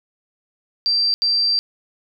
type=tone bursts at uneven times; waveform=sine; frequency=4699 Hz; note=D8; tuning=in tune; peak=-15 dBFS; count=2; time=0.86-1.14 / 1.22-1.59 s; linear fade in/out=0 ms; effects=none

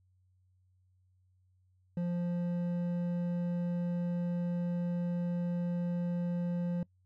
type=tone with hard clipping; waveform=triangle; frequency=174.61 Hz; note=F3; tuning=in tune; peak=-32 dBFS; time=1.97-6.83 s; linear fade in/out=2 ms; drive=10 dB; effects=noise-tail reverb RT60 0.1 s tail -23 dB re dry + added 92 Hz sine -66 dBFS peak until 7.05 s

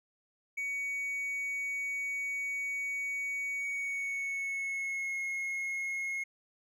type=tone with pitch glide; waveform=triangle; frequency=2250 to 2163 Hz; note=C#7 to C#7; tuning=+25 to -43 cents; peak=-31 dBFS; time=0.57-6.24 s; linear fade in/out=10 ms; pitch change=-68 cents; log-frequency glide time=3.57-5.19 s; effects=none

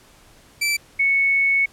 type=tone pair in turn; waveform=sawtooth / sine; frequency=2328 / 2211 Hz; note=D7 / C#7; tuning=-16 / -5 cents; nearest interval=minor second; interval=89 cents; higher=first; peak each=-15 dBFS; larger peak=neither; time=0.61-0.77 / 0.99-1.66 s; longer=second; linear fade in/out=10 ms; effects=pink hiss -51 dBFS RMS until 1.72 s + low-pass 12000 Hz 12 dB/octave

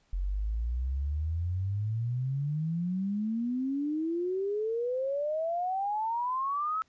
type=exponential sweep; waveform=sine; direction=up; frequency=44.55 to 1310 Hz; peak=-28 dBFS; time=0.13-6.82 s; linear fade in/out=0 ms; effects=pink hiss -69 dBFS RMS until 6.88 s + resampled to 16000 Hz

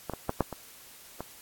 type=clicks; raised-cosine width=1 ms; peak=-18 / -19 / -13 / -9 / -22 / -20 dBFS; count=6; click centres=0.097 / 0.136 / 0.294 / 0.407 / 0.527 / 1.206 s; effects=white hiss -51 dBFS RMS until 1.41 s + AAC 64 kbps

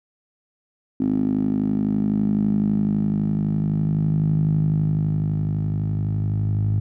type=tone with band-pass filter sweep; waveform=10% pulse; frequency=51.91 Hz; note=G#1; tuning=in tune; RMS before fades=-21 dBFS; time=1-6.8 s; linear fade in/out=5 ms; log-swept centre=260 to 110 Hz; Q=5.1; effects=none

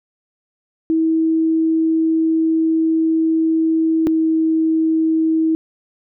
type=tone pair in turn; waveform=sine; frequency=322.5 / 320.6 Hz; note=E4 / E4; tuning=-38 / -48 cents; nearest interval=unison; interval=10 cents; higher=first; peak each=-13 dBFS; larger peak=neither; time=0.9-4.07 / 4.07-5.55 s; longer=first; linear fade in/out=0 ms; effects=none

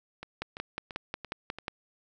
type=two click trains; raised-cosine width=0.3 ms; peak=-24 / -17 dBFS; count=5 / 8; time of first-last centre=0.23-1.586 / 0.42-1.681 s; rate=2.95 / 5.55 Hz; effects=none

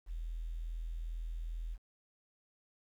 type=tone with quantisation; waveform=sine; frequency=41.2 Hz; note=E1; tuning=in tune; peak=-37 dBFS; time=0.06-1.78 s; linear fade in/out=50 ms; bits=11; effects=none

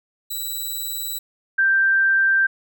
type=tone pair in turn; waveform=5% pulse / sine; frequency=3940 / 1572.2 Hz; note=B7 / G6; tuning=-5 / +5 cents; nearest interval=octave + major third; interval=1590 cents; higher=first; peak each=-18 / -14 dBFS; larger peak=second; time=0.3-1.19 / 1.58-2.47 s; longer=neither; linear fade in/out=10 ms; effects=none

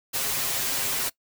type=noise with comb filter; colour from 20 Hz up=white; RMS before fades=-27 dBFS; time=0.13-1.1 s; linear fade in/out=20 ms; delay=7.5 ms; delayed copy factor=+0.9; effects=noise-tail reverb RT60 0.1 s tail -21 dB re dry

